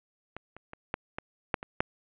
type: clicks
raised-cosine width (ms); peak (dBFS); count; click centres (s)
0.5; -23 / -30 / -27 / -14 / -19 / -10 / -23 / -9; 8; 0.366 / 0.566 / 0.734 / 0.941 / 1.185 / 1.542 / 1.629 / 1.805
effects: resampled to 8000 Hz + 8-bit